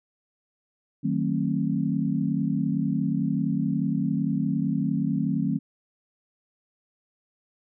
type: chord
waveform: sine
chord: D# diminished seventh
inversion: none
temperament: just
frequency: 155.56 / 186.68 / 224 / 268.8 Hz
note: D#3 / F#3 / A3 / C4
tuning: 0 / +16 / +31 / +47 cents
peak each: -28 dBFS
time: 1.03-5.59 s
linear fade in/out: 20 ms
effects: none